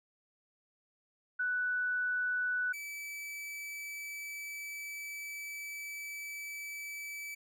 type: tone pair in turn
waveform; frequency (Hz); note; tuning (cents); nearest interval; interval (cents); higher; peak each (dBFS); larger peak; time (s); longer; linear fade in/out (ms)
sine / 45% pulse; 1486 / 2304; F#6 / D7; +7 / -34; minor sixth; 759; second; -30 / -40; first; 1.39-2.73 / 2.73-7.35; second; 10
effects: none